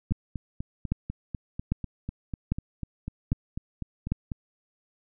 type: two click trains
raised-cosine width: 5 ms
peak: -20 / -12 dBFS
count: 18 / 6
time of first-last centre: 0.11-4.318 / 0.12-4.12 s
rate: 4.04 / 1.25 Hz
effects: none